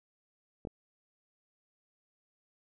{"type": "clicks", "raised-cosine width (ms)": 2, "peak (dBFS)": -27, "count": 2, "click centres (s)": [0.651, 0.672], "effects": []}